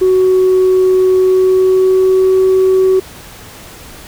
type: tone with pitch glide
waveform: sine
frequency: 372.5 to 377 Hz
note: F#4 to F#4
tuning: +12 to +32 cents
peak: -5 dBFS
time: 0.01-3 s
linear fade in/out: 10 ms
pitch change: +20 cents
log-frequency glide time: 1.07-2.35 s
effects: tanh soft clip ceiling -4 dBFS + pink hiss -34 dBFS RMS until 4.07 s